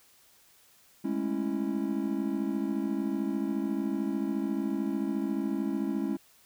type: chord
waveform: triangle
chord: A major seventh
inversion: third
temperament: just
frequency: 206.2 / 220 / 275 / 330 Hz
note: G#3 / A3 / C#4 / E4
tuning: -12 / 0 / -14 / +2 cents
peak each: -31 / -36 / -30 / -32 dBFS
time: 1.04-6.17 s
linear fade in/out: 10 ms
effects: white hiss -61 dBFS RMS until 6.45 s